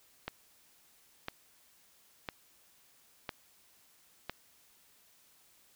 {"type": "click train", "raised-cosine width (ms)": 0.3, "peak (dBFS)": -20, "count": 5, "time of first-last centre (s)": [0.28, 4.296], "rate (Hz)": 0.996, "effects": ["white hiss -65 dBFS RMS until 5.75 s"]}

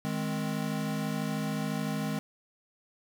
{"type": "chord", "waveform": "square", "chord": "Ab major", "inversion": "second", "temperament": "equal", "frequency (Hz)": [155.56, 207.7, 261.6], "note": ["Eb3", "Ab3", "C4"], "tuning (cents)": [0, 0, 0], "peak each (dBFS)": [-35, -34, -37], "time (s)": [0.05, 2.19], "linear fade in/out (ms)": 0, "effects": []}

